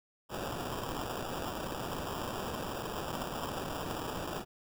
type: noise with sample-and-hold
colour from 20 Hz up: violet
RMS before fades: -38 dBFS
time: 0.29-4.45 s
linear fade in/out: 50 ms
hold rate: 2100 Hz
effects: none